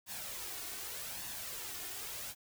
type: noise with flanger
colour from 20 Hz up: white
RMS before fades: -43 dBFS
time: 0.06-2.35 s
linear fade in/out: 50 ms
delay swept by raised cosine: 1.1 to 2.8 ms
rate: 0.84 Hz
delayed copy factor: +0.5
effects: none